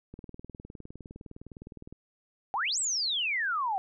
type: click train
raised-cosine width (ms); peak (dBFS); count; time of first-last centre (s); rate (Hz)
3; -31; 36; 0.14-1.926; 19.6
type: exponential two-way sweep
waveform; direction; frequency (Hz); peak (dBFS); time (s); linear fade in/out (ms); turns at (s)
sine; up then down; 740 to 8230 to 740; -27; 2.54-3.78; 0; 2.79
effects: none